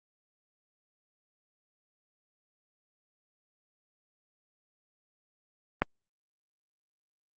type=click; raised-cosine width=0.5 ms; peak=-8 dBFS; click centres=5.82 s; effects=Opus 32 kbps